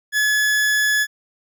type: tone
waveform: 40% pulse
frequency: 1705 Hz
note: G#6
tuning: 45 cents sharp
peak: -15 dBFS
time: 0.12-1.07 s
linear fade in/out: 50 ms
effects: none